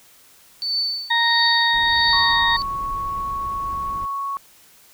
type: tone with tremolo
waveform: sine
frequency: 4513 Hz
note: C#8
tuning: 30 cents sharp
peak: -18 dBFS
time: 0.62-2.62 s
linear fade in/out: 0 ms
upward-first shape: triangle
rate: 1.5 Hz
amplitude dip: 95%
type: harmonic tone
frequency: 932.3 Hz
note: A#5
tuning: in tune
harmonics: 1 / 2 / 4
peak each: -21 / -19 / -20 dBFS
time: 1.1-2.57 s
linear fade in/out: 10 ms
type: noise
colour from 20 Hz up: brown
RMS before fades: -36 dBFS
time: 1.73-4.06 s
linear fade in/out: 10 ms
type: tone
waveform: sine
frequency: 1108.7 Hz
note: C#6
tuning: in tune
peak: -23 dBFS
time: 2.13-4.37 s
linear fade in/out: 0 ms
effects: white hiss -51 dBFS RMS until 4.93 s